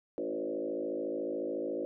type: tone with frequency modulation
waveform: sine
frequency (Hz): 426.1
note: G#4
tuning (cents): +44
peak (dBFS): -32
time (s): 0.18-1.85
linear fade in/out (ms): 0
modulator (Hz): 54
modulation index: 2.7
effects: none